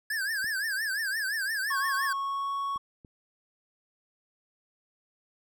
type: tone with vibrato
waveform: square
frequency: 1663 Hz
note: G#6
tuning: 2 cents sharp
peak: -29 dBFS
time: 0.1-2.13 s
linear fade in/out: 5 ms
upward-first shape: triangle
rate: 5.8 Hz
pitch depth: 180 cents each way
type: clicks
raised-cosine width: 3 ms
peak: -37 dBFS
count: 3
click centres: 0.444 / 2.76 / 3.048 s
type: tone with pitch glide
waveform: triangle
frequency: 1097 to 1111 Hz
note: C#6 to C#6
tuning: -18 to +4 cents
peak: -27 dBFS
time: 1.7-2.78 s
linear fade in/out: 10 ms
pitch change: +22 cents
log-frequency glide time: 2.06-2.52 s
effects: none